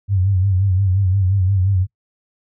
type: tone with vibrato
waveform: sine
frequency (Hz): 95.4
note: G2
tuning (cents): -47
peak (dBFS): -13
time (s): 0.08-1.87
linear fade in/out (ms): 50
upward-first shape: sine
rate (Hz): 5.7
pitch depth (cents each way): 85
effects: noise-tail reverb RT60 0.1 s tail -21 dB re dry